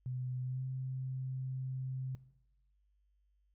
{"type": "tone with pitch glide", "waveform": "sine", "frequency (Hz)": [126.8, 130.52], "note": ["B2", "C3"], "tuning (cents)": [46, -4], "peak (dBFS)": -36, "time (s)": [0.06, 2.15], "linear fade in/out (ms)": 0, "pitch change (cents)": 50, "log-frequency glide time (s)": [0.42, 0.61], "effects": ["noise-tail reverb RT60 0.9 s tail -18 dB re dry", "added 50 Hz sine -70 dBFS peak until 3.54 s"]}